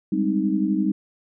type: chord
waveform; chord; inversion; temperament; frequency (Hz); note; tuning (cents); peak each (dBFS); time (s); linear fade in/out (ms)
sine; Ab major seventh; third; equal; 196 / 207.7 / 261.6 / 311.1; G3 / Ab3 / C4 / Eb4; 0 / 0 / 0 / 0; -23 / -27 / -27 / -23; 0.12-0.92; 5
effects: none